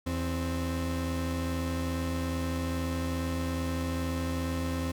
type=tone pair together; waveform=35% pulse; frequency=82.4 / 261.6 Hz; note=E2 / C4; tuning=0 / 0 cents; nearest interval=octave + minor sixth; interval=2000 cents; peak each=-30 / -31 dBFS; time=0.06-4.92 s; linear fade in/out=10 ms; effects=none